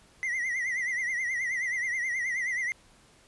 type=tone with vibrato; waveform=triangle; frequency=2000 Hz; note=B6; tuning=21 cents sharp; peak=-26 dBFS; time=0.23-2.72 s; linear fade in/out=0 ms; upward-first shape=triangle; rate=9.4 Hz; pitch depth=120 cents each way; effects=pink hiss -59 dBFS RMS until 3.27 s + resampled to 24000 Hz